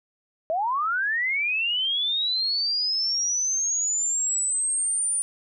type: linear sweep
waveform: sine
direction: up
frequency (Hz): 617 to 9397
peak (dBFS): -22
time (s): 0.5-5.22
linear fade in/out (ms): 0
effects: none